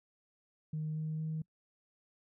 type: tone with pitch steps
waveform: sine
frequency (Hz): 154.9 / 156.25 / 157.61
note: D#3 / D#3 / D#3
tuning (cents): -7 / +8 / +23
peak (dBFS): -33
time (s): 0.73-1.42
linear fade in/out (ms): 5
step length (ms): 230
effects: noise-tail reverb RT60 0.1 s tail -26 dB re dry + tanh soft clip ceiling -30 dBFS